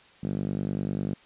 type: tone with band-pass filter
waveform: 5% pulse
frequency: 50 Hz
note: G1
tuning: 35 cents sharp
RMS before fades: -30 dBFS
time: 0.23-1.14 s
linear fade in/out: 5 ms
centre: 180 Hz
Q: 2
effects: white hiss -55 dBFS RMS until 1.25 s + resampled to 8000 Hz